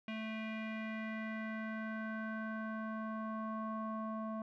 square tone with low-pass filter sweep, 219.6 Hz, A3, 3 cents flat, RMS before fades -41 dBFS, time 0.08-4.42 s, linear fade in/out 2 ms, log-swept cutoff 2600 to 950 Hz, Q 4, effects none

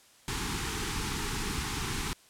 pink band-stop noise, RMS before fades -33 dBFS, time 0.28-2.13 s, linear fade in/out 0 ms, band 450 to 790 Hz, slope 96 dB/octave, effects white hiss -59 dBFS RMS until 2.29 s + low-pass 10000 Hz 12 dB/octave

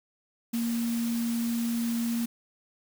sine tone in noise, 233.1 Hz, A#3, in tune, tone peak -26 dBFS, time 0.53-2.26 s, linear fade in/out 10 ms, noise white, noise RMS -40 dBFS, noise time 0.53-2.26 s, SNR +11 dB, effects none

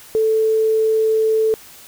sine tone, 440 Hz, A4, in tune, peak -13 dBFS, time 0.15-1.54 s, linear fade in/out 0 ms, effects white hiss -42 dBFS RMS until 1.87 s

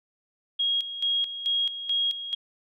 sine tone with tremolo, 3279 Hz, G#7, 23 cents flat, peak -22 dBFS, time 0.59-2.35 s, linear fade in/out 10 ms, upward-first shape square, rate 2.3 Hz, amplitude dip 70%, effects none

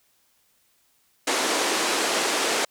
pink band-pass noise, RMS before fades -24 dBFS, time 1.27-2.65 s, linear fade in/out 5 ms, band 310 to 9300 Hz, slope 24 dB/octave, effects white hiss -65 dBFS RMS until 2.7 s

